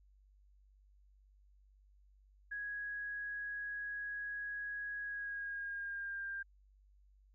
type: tone with pitch glide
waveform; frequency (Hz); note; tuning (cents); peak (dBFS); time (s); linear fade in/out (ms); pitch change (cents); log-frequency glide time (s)
sine; 1661.2 to 1594.5; G#6 to G6; 0 to +29; -39; 2.51-6.43; 10; -71; 5.01-6.25
effects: added 49 Hz sine -63 dBFS peak until 7.34 s